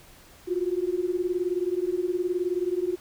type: beating tone pair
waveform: sine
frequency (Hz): 349 / 368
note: F4 / F#4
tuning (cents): -1 / -9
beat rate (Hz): 19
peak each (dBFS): -27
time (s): 0.47-2.96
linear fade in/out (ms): 20
effects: pink hiss -52 dBFS RMS until 3 s